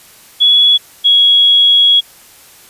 sine tone pair in turn, 3380 / 3330 Hz, G#7 / G#7, +30 / +4 cents, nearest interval unison, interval 26 cents, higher first, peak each -5 dBFS, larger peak neither, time 0.4-0.78 / 1.04-2.01 s, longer second, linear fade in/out 20 ms, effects white hiss -41 dBFS RMS until 2.69 s + resampled to 32000 Hz

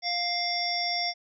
harmonic tone with a mistuned harmonic, 700 Hz, F5, 4 cents sharp, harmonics 1 / 3 / 5 / 7 / 8, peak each -32 / -33 / -39 / -36 / -29 dBFS, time 0.02-1.14 s, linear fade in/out 50 ms, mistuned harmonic 8, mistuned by -26 cents, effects none

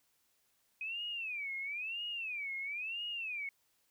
sine tone with vibrato, 2489 Hz, D#7, in tune, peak -37 dBFS, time 0.81-3.49 s, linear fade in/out 2 ms, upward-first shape sine, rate 1 Hz, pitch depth 250 cents each way, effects white hiss -75 dBFS RMS until 3.9 s

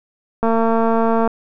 click train, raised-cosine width 1 ms, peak -5 dBFS, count 193, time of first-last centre 0.43-1.276 s, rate 227 Hz, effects none

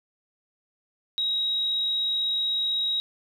sine tone, 3814 Hz, A#7, 39 cents sharp, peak -23 dBFS, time 1.18-3 s, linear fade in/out 0 ms, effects 9-bit

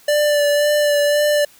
square tone with vibrato, 587.3 Hz, D5, in tune, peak -14 dBFS, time 0.08-1.45 s, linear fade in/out 5 ms, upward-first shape sine, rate 1.9 Hz, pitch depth 19 cents each way, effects white hiss -49 dBFS RMS until 1.59 s

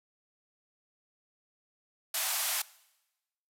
white band-pass noise, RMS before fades -32 dBFS, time 2.14-2.62 s, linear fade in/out 5 ms, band 610 to 15000 Hz, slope 96 dB/octave, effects noise-tail reverb RT60 1.0 s tail -21 dB re dry

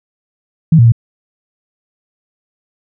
sine tone with pitch steps, 161.4 / 117.7 / 115.7 Hz, E3 / A#2 / A#2, -36 / +17 / -13 cents, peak -3 dBFS, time 0.72-0.921 s, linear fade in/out 5 ms, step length 67 ms, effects none

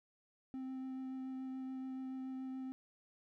triangle tone with vibrato, 261.6 Hz, C4, in tune, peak -39 dBFS, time 0.54-2.72 s, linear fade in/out 0 ms, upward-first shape triangle, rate 7 Hz, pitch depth 11 cents each way, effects none

